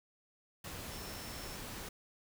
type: tone in noise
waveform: sine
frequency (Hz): 5370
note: E8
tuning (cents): +31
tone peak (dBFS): -53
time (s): 0.91-1.56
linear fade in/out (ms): 5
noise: pink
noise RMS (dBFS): -45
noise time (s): 0.64-1.89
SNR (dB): -11
effects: none